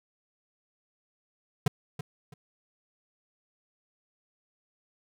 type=tone with echo; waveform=square; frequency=145.2 Hz; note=D3; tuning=19 cents flat; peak=-21 dBFS; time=1.66-1.68 s; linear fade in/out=5 ms; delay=330 ms; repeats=2; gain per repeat=-12 dB; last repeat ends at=2.34 s; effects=none